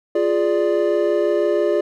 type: chord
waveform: triangle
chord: D diminished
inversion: first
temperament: equal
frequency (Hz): 349.2 / 415.3 / 587.3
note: F4 / Ab4 / D5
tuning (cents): 0 / 0 / 0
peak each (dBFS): -18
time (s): 0.15-1.81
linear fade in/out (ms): 5
effects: none